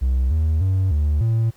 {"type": "tone with pitch steps", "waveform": "triangle", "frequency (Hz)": [64.2, 78.8, 94.8, 74.4, 113.2], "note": ["C2", "D#2", "F#2", "D2", "A2"], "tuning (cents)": [-32, 23, 43, 23, 50], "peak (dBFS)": -13, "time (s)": [0.01, 1.51], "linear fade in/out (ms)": 20, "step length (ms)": 300, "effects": ["tanh soft clip ceiling -10 dBFS", "pink hiss -55 dBFS RMS until 1.56 s"]}